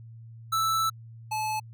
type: tone pair in turn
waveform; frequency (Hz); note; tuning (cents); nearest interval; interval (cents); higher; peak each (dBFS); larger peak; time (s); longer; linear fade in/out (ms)
square; 1318.5 / 863.2; E6 / A5; 0 / -33; perfect fifth; 733; first; -24 / -28; first; 0.52-0.9 / 1.31-1.6; first; 10
effects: added 114 Hz sine -43 dBFS peak until 1.73 s